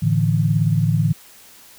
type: chord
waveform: sine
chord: A suspended fourth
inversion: none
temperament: just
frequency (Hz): 110 / 146.67 / 165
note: A2 / D3 / E3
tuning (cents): 0 / -2 / +2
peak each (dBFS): -19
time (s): 0.02-1.13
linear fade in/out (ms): 10
effects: white hiss -46 dBFS RMS until 1.78 s